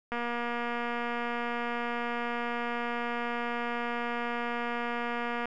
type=click train; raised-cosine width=0.5 ms; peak=-19 dBFS; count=1271; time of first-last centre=0.12-5.456 s; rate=238 Hz; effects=none